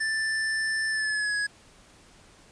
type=tone with pitch glide; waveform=square; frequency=1766 to 1671.7 Hz; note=A6 to G#6; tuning=+6 to +11 cents; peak=-26 dBFS; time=0-1.47 s; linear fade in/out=10 ms; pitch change=-95 cents; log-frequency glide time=0.89-1.36 s; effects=pink hiss -55 dBFS RMS until 2.51 s + resampled to 22050 Hz